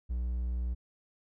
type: tone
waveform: triangle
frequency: 60.7 Hz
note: B1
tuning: 29 cents flat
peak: -28 dBFS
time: 0.09-0.75 s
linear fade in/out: 20 ms
effects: none